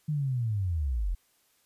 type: linear sweep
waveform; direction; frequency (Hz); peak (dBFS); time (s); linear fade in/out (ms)
sine; down; 155.4 to 38.89; -26; 0.08-1.15; 10
effects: white hiss -68 dBFS RMS until 1.65 s + resampled to 32000 Hz